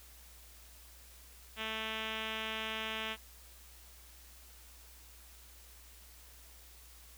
5% pulse tone with low-pass filter, 220 Hz, A3, in tune, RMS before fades -39 dBFS, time 1.56-3.17 s, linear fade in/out 50 ms, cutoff 3300 Hz, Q 3.7, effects added 60 Hz sine -57 dBFS peak until 7.17 s + white hiss -58 dBFS RMS until 7.17 s

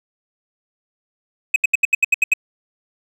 triangle tone bursts, 2536 Hz, D#7, 32 cents sharp, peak -8 dBFS, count 9, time 1.54-2.337 s, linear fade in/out 5 ms, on 21 ms, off 76 ms, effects none

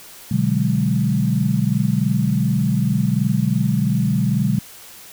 sine chord, G# half-diminished seventh, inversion first, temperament equal, 123.47 / 146.83 / 185 / 207.7 Hz, B2 / D3 / F#3 / G#3, 0 / 0 / 0 / 0 cents, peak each -21 dBFS, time 0.31-4.59 s, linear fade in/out 5 ms, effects white hiss -41 dBFS RMS until 5.12 s

